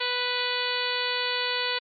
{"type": "harmonic tone", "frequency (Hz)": 493.9, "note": "B4", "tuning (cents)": 0, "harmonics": [1, 2, 3, 4, 5, 6, 7, 8, 9], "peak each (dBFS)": [-34, -34, -34, -34, -34, -34, -34, -34, -34], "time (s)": [0, 1.79], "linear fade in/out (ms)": 10, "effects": ["Opus 32 kbps"]}